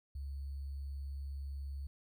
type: tone with sample-and-hold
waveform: sine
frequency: 69.3 Hz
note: C#2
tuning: in tune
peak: -39 dBFS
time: 0.15-1.87 s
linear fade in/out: 5 ms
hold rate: 4410 Hz
effects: none